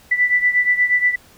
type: beating tone pair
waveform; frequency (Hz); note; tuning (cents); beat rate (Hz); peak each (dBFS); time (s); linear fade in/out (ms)
sine; 1975.5 / 1983.9; B6 / B6; 0 / +7; 8.4; -15 / -19; 0.11-1.16; 10
effects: pink hiss -49 dBFS RMS until 1.37 s